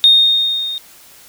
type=tone with level ramp; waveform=sine; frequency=3691 Hz; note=A#7; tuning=18 cents flat; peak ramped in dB=-3 to -21 dBFS; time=0.04-0.78 s; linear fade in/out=0 ms; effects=tanh soft clip ceiling 0 dBFS + white hiss -43 dBFS RMS until 1.28 s